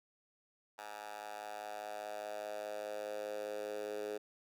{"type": "tone with high-pass filter sweep", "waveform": "10% pulse", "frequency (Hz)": 104.9, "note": "G#2", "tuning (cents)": 18, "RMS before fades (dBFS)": -43, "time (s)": [0.78, 4.18], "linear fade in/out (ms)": 10, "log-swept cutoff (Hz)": [900, 430], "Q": 4, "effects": []}